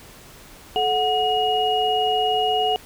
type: tone cluster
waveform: sine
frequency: 432.9 / 735 / 2882 Hz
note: A4 / F#5 / F#7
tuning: -28 / -12 / -46 cents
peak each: -24 / -20 / -24 dBFS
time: 0.76-2.76 s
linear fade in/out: 0 ms
effects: pink hiss -45 dBFS RMS until 2.85 s